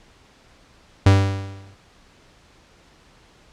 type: tone with exponential decay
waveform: 45% pulse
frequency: 97.6 Hz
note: G2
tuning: 7 cents flat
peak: -8 dBFS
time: 1.06-1.75 s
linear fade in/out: 5 ms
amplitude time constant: 150 ms
effects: pink hiss -53 dBFS RMS until 3.52 s + low-pass 6000 Hz 12 dB/octave